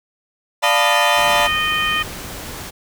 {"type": "chord", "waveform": "40% pulse", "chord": "B half-diminished seventh", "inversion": "first", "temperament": "equal", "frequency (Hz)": [587.3, 698.5, 880, 987.8], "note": ["D5", "F5", "A5", "B5"], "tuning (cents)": [0, 0, 0, 0], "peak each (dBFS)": -20, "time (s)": [0.62, 1.48], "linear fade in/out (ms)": 20}
{"type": "harmonic tone", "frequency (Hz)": 617, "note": "D#5", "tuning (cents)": -15, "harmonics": [2, 3, 4, 5], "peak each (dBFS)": [-22, -22, -22, -22], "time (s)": [0.63, 2.03], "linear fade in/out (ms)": 10}
{"type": "noise", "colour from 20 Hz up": "pink", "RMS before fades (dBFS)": -31, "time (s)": [1.16, 2.71], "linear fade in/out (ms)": 20}
{"type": "clicks", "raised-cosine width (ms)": 2, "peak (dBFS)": -22, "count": 2, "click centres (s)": [1.723, 2.077]}
{"effects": []}